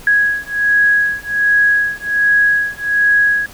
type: beating tone pair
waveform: sine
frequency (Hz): 1661.2 / 1662.5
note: G#6 / G#6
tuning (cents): 0 / +1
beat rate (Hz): 1.3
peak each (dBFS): -14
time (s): 0.07-3.46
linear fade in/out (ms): 2
effects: pink hiss -38 dBFS RMS until 3.53 s